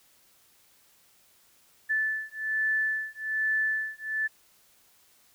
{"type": "beating tone pair", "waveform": "sine", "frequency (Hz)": [1749, 1750.2], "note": ["A6", "A6"], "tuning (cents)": [-11, -10], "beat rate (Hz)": 1.2, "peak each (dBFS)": [-29, -29], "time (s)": [1.89, 4.28], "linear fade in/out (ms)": 20, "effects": ["white hiss -62 dBFS RMS until 5.34 s"]}